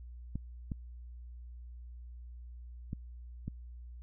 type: clicks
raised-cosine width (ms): 5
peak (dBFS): -24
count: 4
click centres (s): 0.356 / 0.718 / 2.931 / 3.48
effects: added 60 Hz sine -45 dBFS peak until 4.02 s